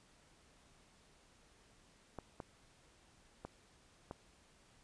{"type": "clicks", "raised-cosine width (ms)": 1, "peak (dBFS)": -30, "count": 4, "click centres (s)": [2.187, 2.402, 3.45, 4.111], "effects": ["pink hiss -67 dBFS RMS until 4.83 s", "resampled to 22050 Hz"]}